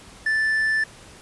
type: tone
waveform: triangle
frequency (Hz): 1760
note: A6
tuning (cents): 0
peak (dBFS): -17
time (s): 0.26-0.84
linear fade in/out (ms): 5
effects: pink hiss -46 dBFS RMS until 1.21 s + resampled to 24000 Hz